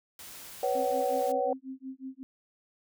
white noise, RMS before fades -46 dBFS, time 0.19-1.32 s, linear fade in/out 2 ms
sine chord, B suspended second, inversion none, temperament equal with one note detuned, 493.9 / 554.4 / 755.5 Hz, B4 / C#5 / F#5, 0 / 0 / +36 cents, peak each -30 dBFS, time 0.63-1.53 s, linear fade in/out 2 ms
sine tone with tremolo, 263.8 Hz, C4, 14 cents sharp, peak -35 dBFS, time 0.75-2.23 s, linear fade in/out 0 ms, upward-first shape sine, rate 5.5 Hz, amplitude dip 100%
effects none

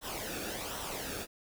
pink noise with flanger, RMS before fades -39 dBFS, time 0.01-1.27 s, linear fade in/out 50 ms, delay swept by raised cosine 0.43 to 1.01 ms, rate 1.3 Hz, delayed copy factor -0.6, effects none

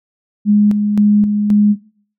sine tone with tremolo, 207.7 Hz, G#3, in tune, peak -7 dBFS, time 0.45-1.76 s, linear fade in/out 50 ms, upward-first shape square, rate 1.9 Hz, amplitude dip 45%, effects noise-tail reverb RT60 0.5 s tail -19 dB re dry

